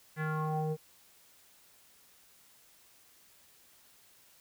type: tone with low-pass filter sweep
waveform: square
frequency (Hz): 155.56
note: D#3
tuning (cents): 0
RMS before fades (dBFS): -33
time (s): 0.16-0.77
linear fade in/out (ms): 50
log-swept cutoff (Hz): 1900 to 510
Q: 4.8
effects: white hiss -62 dBFS RMS until 4.4 s